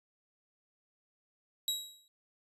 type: tone with exponential decay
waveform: sawtooth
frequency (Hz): 3850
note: B7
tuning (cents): -45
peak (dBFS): -25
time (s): 1.68-2.08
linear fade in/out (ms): 1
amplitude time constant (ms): 85
effects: resampled to 32000 Hz